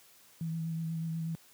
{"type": "tone with vibrato", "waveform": "sine", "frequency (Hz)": 163.1, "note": "E3", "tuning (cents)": -18, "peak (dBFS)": -32, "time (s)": [0.41, 1.35], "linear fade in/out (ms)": 0, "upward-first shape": "sine", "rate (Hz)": 8.2, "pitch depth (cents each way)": 21, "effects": ["white hiss -60 dBFS RMS until 1.53 s", "high-pass 80 Hz 12 dB/octave"]}